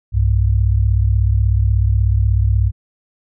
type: tone pair together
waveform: sine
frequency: 63.58 / 100 Hz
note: C2 / G2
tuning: -49 / +35 cents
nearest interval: minor sixth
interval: 784 cents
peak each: -14 dBFS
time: 0.12-2.72 s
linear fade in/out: 50 ms
effects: none